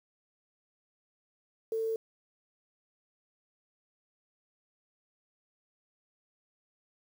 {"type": "tone with quantisation", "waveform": "sine", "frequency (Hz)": 447.4, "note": "A4", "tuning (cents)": 29, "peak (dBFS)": -29, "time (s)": [1.72, 1.96], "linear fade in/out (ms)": 2, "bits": 9, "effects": []}